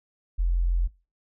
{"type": "tone", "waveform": "sine", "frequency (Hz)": 43.41, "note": "F1", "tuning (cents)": -10, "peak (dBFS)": -20, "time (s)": [0.38, 0.88], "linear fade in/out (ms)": 20, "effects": ["noise-tail reverb RT60 0.3 s tail -21 dB re dry"]}